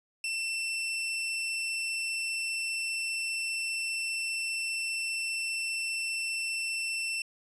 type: tone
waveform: sawtooth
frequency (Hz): 2685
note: E7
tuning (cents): +31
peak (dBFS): -27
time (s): 0.24-7.22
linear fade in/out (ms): 2
effects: resampled to 24000 Hz